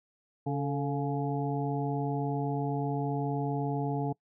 harmonic tone with a mistuned harmonic, 140.6 Hz, C#3, 25 cents sharp, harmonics 1 / 2 / 3 / 5 / 6, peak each -31 / -34 / -36 / -38 / -39 dBFS, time 0.46-4.13 s, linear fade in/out 10 ms, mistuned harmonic 3, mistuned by +58 cents, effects noise-tail reverb RT60 0.1 s tail -24 dB re dry

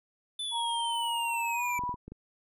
square linear sweep, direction down, 3520 to 2313 Hz, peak -33 dBFS, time 0.39-1.79 s, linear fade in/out 5 ms
sine tone with pitch glide, 932.3 to 982 Hz, A#5 to B5, 0 to -10 cents, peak -30 dBFS, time 0.51-1.96 s, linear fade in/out 50 ms, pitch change +90 cents, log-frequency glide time 1.54-1.64 s
clicks, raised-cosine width 3 ms, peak -30 dBFS, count 6, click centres 1.792 / 1.837 / 1.893 / 1.942 / 2.08 / 2.12 s
effects resampled to 32000 Hz

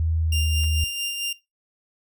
sine tone with pitch glide, 80.9 to 79.14 Hz, E2 to D#2, -32 to +30 cents, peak -20 dBFS, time 0-0.84 s, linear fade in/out 0 ms, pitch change -38 cents, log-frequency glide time 0.2-0.4 s
sawtooth tone with tremolo, 2794 Hz, F7, in tune, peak -21 dBFS, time 0.32-1.33 s, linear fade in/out 5 ms, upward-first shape sine, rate 4.5 Hz, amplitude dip 40%
clicks, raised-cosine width 0.3 ms, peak -31 / -30 dBFS, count 2, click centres 0.636 / 0.643 s
effects noise-tail reverb RT60 0.2 s tail -17 dB re dry

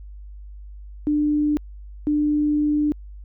sine tone bursts at uneven times, 297.6 Hz, D4, 23 cents sharp, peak -17 dBFS, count 2, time 1.07-1.57 / 2.07-2.92 s, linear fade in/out 0 ms, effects added 50 Hz sine -36 dBFS peak until 3.24 s

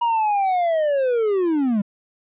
triangle linear sweep, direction down, 957 to 193.6 Hz, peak -15 dBFS, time 0.01-1.82 s, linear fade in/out 10 ms, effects resampled to 8000 Hz

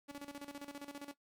sawtooth tone with tremolo, 284.8 Hz, C#4, 47 cents sharp, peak -39 dBFS, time 0.08-1.14 s, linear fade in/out 20 ms, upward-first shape square, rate 15 Hz, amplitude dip 75%, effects noise-tail reverb RT60 0.1 s tail -17 dB re dry + MP3 96 kbps

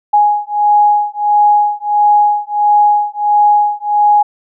sine beating tone pair, 830.6 / 832.1 Hz, G#5 / G#5, 0 / +3 cents, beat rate 1.5 Hz, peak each -11 dBFS, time 0.13-4.23 s, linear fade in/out 10 ms, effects none

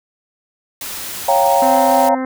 white noise, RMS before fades -27 dBFS, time 0.81-2.09 s, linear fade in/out 2 ms
sine chord, G half-diminished seventh, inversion second, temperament equal, 554.4 / 698.5 / 784 / 932.3 Hz, Db5 / F5 / G5 / Bb5, 0 / 0 / 0 / 0 cents, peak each -16 dBFS, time 1.28-2.15 s, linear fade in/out 5 ms
harmonic tone, 260 Hz, C4, 11 cents flat, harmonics 1 / 2 / 3 / 4 / 5 / 6 / 7 / 8, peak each -20 / -26 / -30 / -32 / -34 / -36 / -37 / -38 dBFS, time 1.62-2.25 s, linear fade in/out 2 ms
effects none

